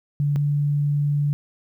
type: tone pair in turn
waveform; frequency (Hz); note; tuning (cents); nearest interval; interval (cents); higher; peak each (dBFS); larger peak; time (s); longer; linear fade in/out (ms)
sine; 144.6 / 145.19; D3 / D3; -27 / -19; unison; 8; second; -18; neither; 0.2-0.36 / 0.36-1.33; second; 0
effects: 10-bit